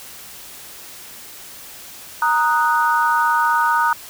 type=chord; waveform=sine; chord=D# minor; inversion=second; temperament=equal; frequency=932.3 / 1244.5 / 1480 Hz; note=A#5 / D#6 / F#6; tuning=0 / 0 / 0 cents; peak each=-17 / -19 / -20 dBFS; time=2.22-3.93 s; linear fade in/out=2 ms; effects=white hiss -38 dBFS RMS until 4.09 s